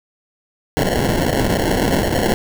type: noise with sample-and-hold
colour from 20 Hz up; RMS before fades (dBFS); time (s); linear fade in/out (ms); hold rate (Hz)
white; -17; 0.77-2.34; 0; 1225
effects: none